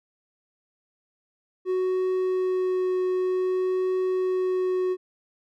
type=tone with vibrato; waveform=triangle; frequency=370 Hz; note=F#4; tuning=in tune; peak=-20 dBFS; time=1.65-4.97 s; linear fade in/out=50 ms; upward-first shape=triangle; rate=0.54 Hz; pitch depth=9 cents each way; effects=none